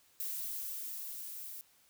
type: noise with level ramp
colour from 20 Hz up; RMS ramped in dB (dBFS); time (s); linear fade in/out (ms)
violet; -38 to -46; 0.2-1.61; 0
effects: white hiss -67 dBFS RMS until 1.89 s